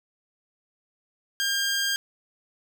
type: tone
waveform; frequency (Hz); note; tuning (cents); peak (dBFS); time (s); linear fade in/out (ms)
15% pulse; 1605; G6; +40; -17; 1.4-1.96; 0
effects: none